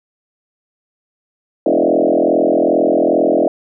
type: tone with frequency modulation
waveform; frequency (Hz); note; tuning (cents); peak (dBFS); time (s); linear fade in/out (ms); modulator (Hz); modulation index
sine; 465.5; A#4; -2; -10; 1.66-3.48; 2; 42.4; 4.8
effects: none